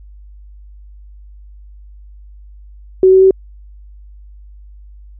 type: tone with pitch steps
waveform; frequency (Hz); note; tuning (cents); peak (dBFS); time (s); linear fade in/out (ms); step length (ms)
sine; 375.9 / 378.7 / 381.6; F#4 / F#4 / G4; +27 / +40 / -47; -4; 3.03-3.309; 2; 93
effects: added 50 Hz sine -35 dBFS peak until 5.19 s